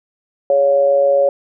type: tone with amplitude modulation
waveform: sine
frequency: 559 Hz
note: C#5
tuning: 14 cents sharp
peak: -7 dBFS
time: 0.5-1.29 s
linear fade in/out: 2 ms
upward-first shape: sine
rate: 146 Hz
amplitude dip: 60%
effects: none